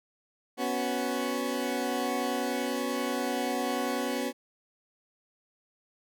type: chord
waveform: 20% pulse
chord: B suspended second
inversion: none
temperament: equal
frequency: 246.9 / 277.2 / 370 Hz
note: B3 / C#4 / F#4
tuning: 0 / 0 / 0 cents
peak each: -27 / -28 / -30 dBFS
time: 0.57-4.33 s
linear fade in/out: 50 ms
effects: none